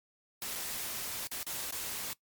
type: noise with dropouts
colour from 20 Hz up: white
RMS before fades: -38 dBFS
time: 0.42-2.13 s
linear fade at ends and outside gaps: 0 ms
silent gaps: 0.553-0.557 / 1.271-1.315 / 1.43-1.466 / 1.708-1.724 s
effects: noise-tail reverb RT60 0.1 s tail -20 dB re dry + MP3 96 kbps